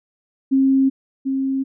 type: tone pair in turn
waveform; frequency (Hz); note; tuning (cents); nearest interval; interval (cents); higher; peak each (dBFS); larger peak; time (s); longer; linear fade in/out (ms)
sine; 268.2 / 268.2; C4 / C4; +43 / +43; unison; 0; neither; -12 / -18; first; 0.51-0.9 / 1.25-1.64; neither; 20
effects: none